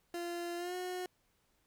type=tone with pitch glide; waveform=30% pulse; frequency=345.4 to 363.6 Hz; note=F4 to F#4; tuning=-19 to -30 cents; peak=-35 dBFS; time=0.14-1.06 s; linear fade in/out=2 ms; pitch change=+89 cents; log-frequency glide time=0.57-0.75 s; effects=pink hiss -75 dBFS RMS until 1.66 s